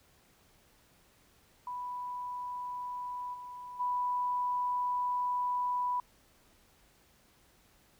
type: tone with level steps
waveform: sine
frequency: 987.8 Hz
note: B5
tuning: in tune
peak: -36 / -42 / -29 dBFS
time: 1.67-6 s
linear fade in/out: 2 ms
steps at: 3.33 / 3.79 s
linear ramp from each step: 20 ms
effects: pink hiss -65 dBFS RMS until 7.99 s